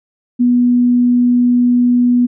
sine tone, 244.5 Hz, B3, 17 cents flat, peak -8 dBFS, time 0.39-2.27 s, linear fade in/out 20 ms, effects none

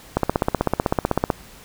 click train, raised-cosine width 1 ms, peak -3 dBFS, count 19, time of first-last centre 0.17-1.302 s, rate 15.9 Hz, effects pink hiss -45 dBFS RMS until 1.64 s

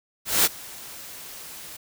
white noise with ADSR envelope, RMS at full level -17 dBFS, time 0.25-1.77 s, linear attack 200 ms, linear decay 29 ms, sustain -23 dB, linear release 8 ms, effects none

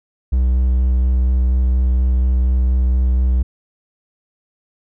triangle tone with vibrato, 63 Hz, B1, 35 cents sharp, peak -10 dBFS, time 0.32-3.43 s, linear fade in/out 10 ms, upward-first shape square, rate 4.2 Hz, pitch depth 10 cents each way, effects none

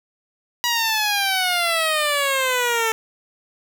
10% pulse exponential sweep, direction down, 969 to 442.1 Hz, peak -10 dBFS, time 0.64-2.92 s, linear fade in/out 0 ms, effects none

